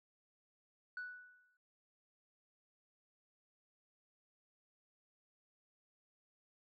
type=tone with exponential decay; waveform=sine; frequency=1480 Hz; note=F#6; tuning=in tune; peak=-38 dBFS; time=0.97-1.57 s; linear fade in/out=2 ms; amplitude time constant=130 ms; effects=tanh soft clip ceiling -39 dBFS